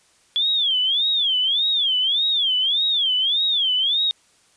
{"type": "tone with vibrato", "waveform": "sine", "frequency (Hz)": 3365, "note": "G#7", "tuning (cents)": 22, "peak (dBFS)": -17, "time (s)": [0.36, 4.11], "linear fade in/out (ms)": 0, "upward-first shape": "sine", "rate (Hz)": 1.7, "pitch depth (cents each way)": 210, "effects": ["white hiss -58 dBFS RMS until 4.56 s", "resampled to 22050 Hz"]}